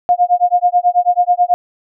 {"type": "tone with tremolo", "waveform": "sine", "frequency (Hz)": 712, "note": "F5", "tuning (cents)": 33, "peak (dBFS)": -6, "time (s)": [0.09, 1.54], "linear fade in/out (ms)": 0, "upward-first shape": "sine", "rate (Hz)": 9.2, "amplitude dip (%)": 100, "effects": []}